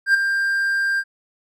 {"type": "tone with ADSR envelope", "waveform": "triangle", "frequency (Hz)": 1591, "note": "G6", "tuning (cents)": 25, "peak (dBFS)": -8, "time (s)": [0.06, 1.04], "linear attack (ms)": 83, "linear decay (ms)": 10, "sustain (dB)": -8, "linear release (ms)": 54, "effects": []}